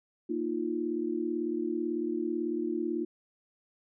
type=chord; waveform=sine; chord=Bb suspended fourth; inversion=none; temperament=equal; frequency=233.1 / 311.1 / 349.2 Hz; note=Bb3 / Eb4 / F4; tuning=0 / 0 / 0 cents; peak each=-36 / -33 / -32 dBFS; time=0.29-3.05 s; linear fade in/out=10 ms; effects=none